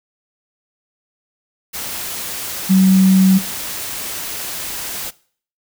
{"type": "tone in noise", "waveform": "sine", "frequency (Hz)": 189.5, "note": "F#3", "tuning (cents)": 42, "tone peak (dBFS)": -8, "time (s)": [2.69, 3.39], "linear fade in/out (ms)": 20, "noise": "white", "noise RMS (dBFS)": -26, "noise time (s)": [1.73, 5.11], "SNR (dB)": 15, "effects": ["noise-tail reverb RT60 0.5 s tail -21 dB re dry"]}